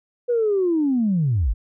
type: linear sweep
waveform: sine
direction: down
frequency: 493.9 to 40.62 Hz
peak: -16 dBFS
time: 0.28-1.54 s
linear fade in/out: 20 ms
effects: tanh soft clip ceiling -12 dBFS